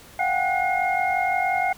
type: tone cluster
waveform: sine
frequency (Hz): 699 / 745 / 796 / 1473 / 2140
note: F5 / F#5 / G5 / F#6 / C7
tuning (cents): +1 / +12 / +26 / -8 / +38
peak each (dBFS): -28 / -23 / -28 / -32 / -26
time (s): 0.19-1.73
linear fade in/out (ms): 5
effects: pink hiss -47 dBFS RMS until 1.77 s